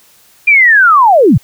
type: linear sweep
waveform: sine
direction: down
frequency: 2427 to 86.5 Hz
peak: -3 dBFS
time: 0.47-1.38 s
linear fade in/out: 10 ms
effects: white hiss -46 dBFS RMS until 1.43 s